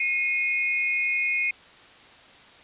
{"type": "tone pair together", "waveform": "sine", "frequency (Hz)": [2152, 2483], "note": ["C7", "D#7"], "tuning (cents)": [48, -4], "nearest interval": "major second", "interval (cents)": 248, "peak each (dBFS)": -25, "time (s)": [0, 1.51], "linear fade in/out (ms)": 5, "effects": ["white hiss -50 dBFS RMS until 2.63 s", "resampled to 8000 Hz"]}